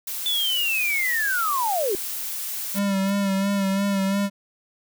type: noise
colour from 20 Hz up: blue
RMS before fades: -30 dBFS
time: 0.07-2.79 s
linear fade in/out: 5 ms
type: linear sweep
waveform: sine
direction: down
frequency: 3520 to 357.5 Hz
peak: -21 dBFS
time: 0.26-1.95 s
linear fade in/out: 0 ms
type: tone with vibrato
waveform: square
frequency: 196.8 Hz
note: G3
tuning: 7 cents sharp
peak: -21 dBFS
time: 2.74-4.3 s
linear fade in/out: 50 ms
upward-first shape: sine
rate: 2.9 Hz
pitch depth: 38 cents each way
type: noise with exponential growth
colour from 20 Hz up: violet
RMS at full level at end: -35 dBFS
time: 3.02-3.1 s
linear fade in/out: 2 ms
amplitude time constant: 17 ms
effects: none